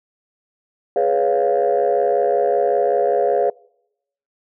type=chord; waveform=sine; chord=C# dominant seventh; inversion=second; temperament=equal with one note detuned; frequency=415.3 / 493.9 / 559.2 / 698.5 Hz; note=G#4 / B4 / C#5 / E#5; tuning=0 / 0 / +15 / 0 cents; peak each=-19 dBFS; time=0.96-3.5 s; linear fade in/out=2 ms; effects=noise-tail reverb RT60 0.8 s tail -26 dB re dry + tanh soft clip ceiling -8 dBFS